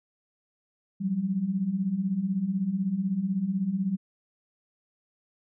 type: beating tone pair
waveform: sine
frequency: 178.6 / 194.6 Hz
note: F3 / G3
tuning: +39 / -12 cents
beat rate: 16 Hz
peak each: -31 / -26 dBFS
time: 1-3.97 s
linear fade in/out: 20 ms
effects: none